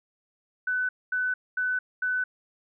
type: tone bursts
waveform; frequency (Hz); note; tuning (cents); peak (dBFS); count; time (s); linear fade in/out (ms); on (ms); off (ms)
sine; 1501; F#6; +24; -24; 4; 0.67-2.24; 5; 220; 230
effects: none